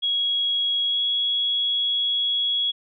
sine tone with pitch glide, 3317 to 3340 Hz, G#7 to G#7, -3 to +9 cents, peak -20 dBFS, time 0.02-2.72 s, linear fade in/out 20 ms, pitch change +12 cents, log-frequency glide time 0.86-1 s, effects none

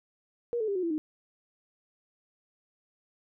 sine tone with pitch steps, 475.2 / 435.8 / 399.6 / 366.4 / 336 / 308.1 Hz, A#4 / A4 / G4 / F#4 / E4 / D#4, +33 / -17 / +33 / -17 / +33 / -17 cents, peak -27 dBFS, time 0.53-0.98 s, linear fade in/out 0 ms, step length 75 ms, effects none

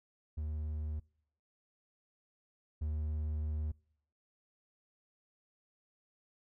triangle tone pair in turn, 76.5 / 76.5 Hz, D#2 / D#2, -29 / -29 cents, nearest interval unison, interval 0 cents, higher neither, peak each -33 / -31 dBFS, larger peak second, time 0.37-1 / 2.81-3.72 s, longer second, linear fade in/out 10 ms, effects noise-tail reverb RT60 0.7 s tail -26 dB re dry

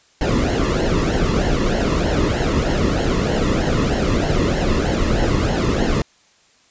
brown noise with flanger, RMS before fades -18 dBFS, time 0.21-6.02 s, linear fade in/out 2 ms, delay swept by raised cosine 0.82 to 1.33 ms, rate 3.2 Hz, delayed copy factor -0.7, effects white hiss -55 dBFS RMS until 6.7 s + resampled to 16000 Hz

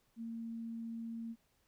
sine tone, 228.8 Hz, A#3, 32 cents flat, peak -40 dBFS, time 0.16-1.36 s, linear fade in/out 50 ms, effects pink hiss -75 dBFS RMS until 1.67 s

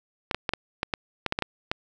clicks, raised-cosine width 0.3 ms, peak -9 dBFS, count 11, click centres 0.312 / 0.346 / 0.492 / 0.536 / 0.831 / 0.938 / 1.263 / 1.324 / 1.389 / 1.423 / 1.715 s, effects none

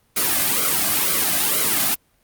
white noise with flanger, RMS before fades -19 dBFS, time 0.16-1.95 s, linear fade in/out 10 ms, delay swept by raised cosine 1.1 to 2.2 ms, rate 2.1 Hz, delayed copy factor -0.85, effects pink hiss -62 dBFS RMS until 2.23 s + Opus 32 kbps

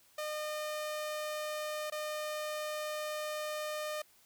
sawtooth tone with dropouts, 608 Hz, D#5, 40 cents flat, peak -32 dBFS, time 0.18-4.02 s, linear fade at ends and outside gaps 5 ms, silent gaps 1.901-1.921 s, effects white hiss -65 dBFS RMS until 4.25 s

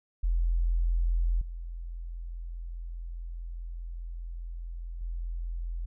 sine tone with level steps, 42.41 Hz, E1, 50 cents sharp, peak -23 / -35 / -31 dBFS, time 0.23-5.86 s, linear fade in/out 10 ms, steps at 1.41 / 5.01 s, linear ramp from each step 5 ms, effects none

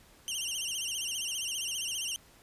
20% pulse tone with vibrato, 2960 Hz, F#7, in tune, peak -27 dBFS, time 0.28-2.16 s, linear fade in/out 0 ms, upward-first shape sine, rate 15 Hz, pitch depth 130 cents each way, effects pink hiss -59 dBFS RMS until 2.42 s + resampled to 32000 Hz

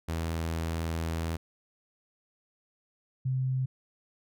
sawtooth / sine tone pair in turn, 82 / 130.17 Hz, E2 / C3, -9 / -9 cents, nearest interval minor sixth, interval 800 cents, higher second, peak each -26 dBFS, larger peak neither, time 0.08-1.37 / 3.25-3.66 s, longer first, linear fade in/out 10 ms, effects none

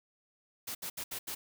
white noise bursts at uneven times, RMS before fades -39 dBFS, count 5, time 0.67-0.75 / 0.82-0.9 / 0.97-1.04 / 1.11-1.19 / 1.27-1.35 s, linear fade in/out 10 ms, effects none

